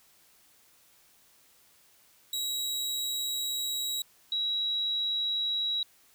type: tone pair in turn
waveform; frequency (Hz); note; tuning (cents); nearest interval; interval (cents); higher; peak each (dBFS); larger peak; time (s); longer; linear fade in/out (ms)
sawtooth / sine; 3859 / 3876; B7 / B7; -41 / -33; unison; 8; second; -27; neither; 2.33-4.02 / 4.32-5.83; first; 2
effects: white hiss -62 dBFS RMS until 6.14 s